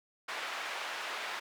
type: band-pass noise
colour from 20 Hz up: white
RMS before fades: -39 dBFS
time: 0.28-1.4 s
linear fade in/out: 10 ms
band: 670 to 2300 Hz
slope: 12 dB/octave
effects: none